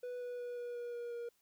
triangle tone with pitch steps, 493.3 / 489.9 / 486.5 / 483.1 / 479.8 / 476.5 / 473.2 Hz, B4 / B4 / B4 / B4 / A#4 / A#4 / A#4, -2 / -14 / -26 / -38 / +50 / +38 / +26 cents, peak -38 dBFS, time 0.03-1.29 s, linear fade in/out 5 ms, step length 180 ms, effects white hiss -75 dBFS RMS until 1.41 s

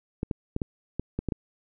clicks, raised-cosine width 3 ms, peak -15 dBFS, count 8, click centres 0.231 / 0.312 / 0.564 / 0.618 / 0.996 / 1.19 / 1.287 / 1.322 s, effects none

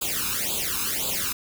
white noise with flanger, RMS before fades -27 dBFS, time 0.01-1.33 s, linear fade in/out 10 ms, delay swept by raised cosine 0.26 to 0.79 ms, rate 1.9 Hz, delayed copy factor +1, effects none

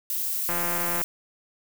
violet noise, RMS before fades -28 dBFS, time 0.1-1.04 s, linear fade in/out 0 ms
click train, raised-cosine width 0.5 ms, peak -16 dBFS, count 92, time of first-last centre 0.49-1.016 s, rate 173 Hz
effects none

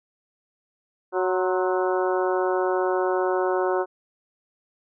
harmonic tone with a mistuned harmonic, 185 Hz, F#3, in tune, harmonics 2 / 3 / 4 / 5 / 6 / 7 / 8, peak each -23 / -27 / -29 / -31 / -33 / -34 / -35 dBFS, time 1.12-3.86 s, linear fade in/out 50 ms, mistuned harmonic 6, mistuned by -67 cents, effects none

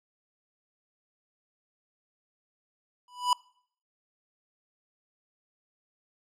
square tone with exponential growth, 987.8 Hz, B5, in tune, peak -19 dBFS, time 3.08-3.33 s, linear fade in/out 2 ms, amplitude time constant 53 ms, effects noise-tail reverb RT60 0.6 s tail -25 dB re dry + low-pass 9000 Hz 12 dB/octave

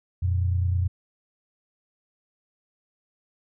sine tone pair together, 88.3 / 117.87 Hz, F2 / A#2, +20 / +20 cents, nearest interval perfect fourth, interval 500 cents, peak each -21 / -30 dBFS, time 0.22-0.88 s, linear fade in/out 10 ms, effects none

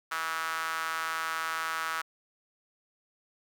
sawtooth tone with high-pass filter, 162 Hz, E3, 30 cents flat, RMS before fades -33 dBFS, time 0.11-2.02 s, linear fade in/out 10 ms, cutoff 1300 Hz, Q 3.7, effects none

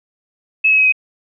sine tone with pitch steps, 2588 / 2566 / 2544 / 2522 Hz, E7 / E7 / D#7 / D#7, -32 / -47 / +38 / +23 cents, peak -9 dBFS, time 0.64-0.924 s, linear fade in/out 10 ms, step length 71 ms, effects none

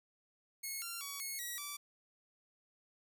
5% pulse tone with pitch steps, 2181 / 1378 / 1129 / 2185 / 1921 / 1160 Hz, C#7 / F6 / C#6 / C#7 / B6 / D6, -29 / -24 / +31 / -26 / -48 / -22 cents, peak -30 dBFS, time 0.63-1.77 s, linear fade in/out 10 ms, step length 190 ms, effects none

